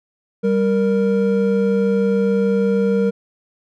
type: tone pair together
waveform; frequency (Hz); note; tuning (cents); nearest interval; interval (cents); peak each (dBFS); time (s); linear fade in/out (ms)
triangle; 196.01 / 466.2; G3 / A#4; 0 / 0; octave + minor third; 1500; -15; 0.43-3.11; 20
effects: none